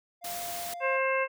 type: tone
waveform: triangle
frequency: 697 Hz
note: F5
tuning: 4 cents flat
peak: -35 dBFS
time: 0.21-1 s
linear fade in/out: 50 ms
type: noise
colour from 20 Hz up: white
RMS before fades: -38 dBFS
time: 0.24-0.74 s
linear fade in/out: 5 ms
type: harmonic tone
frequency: 531 Hz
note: C5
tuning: 25 cents sharp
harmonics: 1 / 2 / 3 / 4 / 5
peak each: -28 / -31 / -33 / -33 / -34 dBFS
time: 0.8-1.28 s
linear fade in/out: 50 ms
effects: none